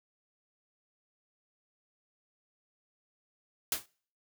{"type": "noise with exponential decay", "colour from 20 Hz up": "white", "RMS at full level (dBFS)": -26, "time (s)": [3.72, 3.86], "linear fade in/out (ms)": 2, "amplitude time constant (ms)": 30, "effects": ["noise-tail reverb RT60 0.5 s tail -26 dB re dry"]}